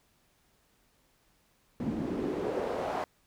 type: noise with band-pass filter sweep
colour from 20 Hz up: pink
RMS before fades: -33 dBFS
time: 1.8-3.04 s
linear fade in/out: 0 ms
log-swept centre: 210 to 750 Hz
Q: 2.4
effects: pink hiss -69 dBFS RMS until 3.26 s

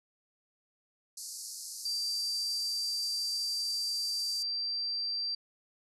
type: band-pass noise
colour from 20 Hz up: pink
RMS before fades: -43 dBFS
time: 1.17-4.43 s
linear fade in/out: 5 ms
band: 4400 to 12000 Hz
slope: 96 dB/octave
type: tone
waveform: sine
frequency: 4699 Hz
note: D8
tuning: in tune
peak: -31 dBFS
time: 1.85-5.35 s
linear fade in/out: 5 ms
effects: none

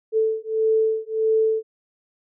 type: beating tone pair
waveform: sine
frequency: 440 / 441.6 Hz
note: A4 / A4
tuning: 0 / +6 cents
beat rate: 1.6 Hz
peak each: -21 dBFS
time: 0.12-1.63 s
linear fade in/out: 50 ms
effects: none

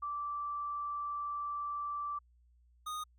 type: tone pair in turn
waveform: sine / square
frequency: 1167 / 1236.4 Hz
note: D6 / D#6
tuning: -11 / -11 cents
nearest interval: minor second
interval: 100 cents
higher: second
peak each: -35 / -38 dBFS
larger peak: first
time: 0.02-2.19 / 2.86-3.04 s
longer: first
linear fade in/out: 10 ms
effects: added 60 Hz sine -63 dBFS peak until 3.18 s

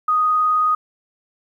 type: tone with vibrato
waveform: sine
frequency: 1244.5 Hz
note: D#6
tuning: in tune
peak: -14 dBFS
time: 0.08-0.75 s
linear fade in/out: 5 ms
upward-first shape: triangle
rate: 19 Hz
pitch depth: 10 cents each way
effects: 9-bit

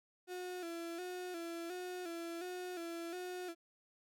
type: tone with vibrato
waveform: 35% pulse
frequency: 349.2 Hz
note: F4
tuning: in tune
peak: -40 dBFS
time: 0.27-3.55 s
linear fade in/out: 50 ms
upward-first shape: square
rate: 1.4 Hz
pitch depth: 65 cents each way
effects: none

